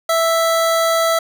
25% pulse tone, 659.3 Hz, E5, in tune, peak -10 dBFS, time 0.09-1.19 s, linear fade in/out 5 ms, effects none

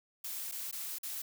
blue noise with dropouts, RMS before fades -40 dBFS, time 0.24-1.22 s, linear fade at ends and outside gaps 5 ms, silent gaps 0.515-0.521 / 0.713-0.726 / 0.985-1.031 s, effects none

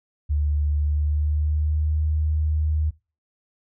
sine tone with pitch glide, 73.8 to 76.93 Hz, D2 to D#2, +9 to -19 cents, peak -19 dBFS, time 0.29-2.91 s, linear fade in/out 20 ms, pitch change +72 cents, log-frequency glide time 0.76-1.98 s, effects noise-tail reverb RT60 0.3 s tail -21 dB re dry

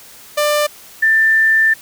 sawtooth / sine tone pair in turn, 594 / 1780 Hz, D5 / A6, +20 / +20 cents, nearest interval octave + perfect fifth, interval 1900 cents, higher second, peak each -9 dBFS, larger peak neither, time 0.37-0.67 / 1.02-1.74 s, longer second, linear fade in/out 10 ms, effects white hiss -40 dBFS RMS until 1.81 s

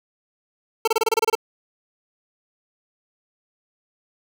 25% pulse tone bursts, 447.9 Hz, A4, 31 cents sharp, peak -12 dBFS, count 10, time 0.85-1.353 s, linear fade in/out 5 ms, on 26 ms, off 27 ms, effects none

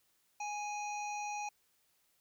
harmonic tone, 830.6 Hz, G#5, in tune, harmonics 1 / 3 / 5 / 7 / 8, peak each -38 / -44 / -57 / -50 / -54 dBFS, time 0.4-1.49 s, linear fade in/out 5 ms, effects white hiss -74 dBFS RMS until 2.2 s

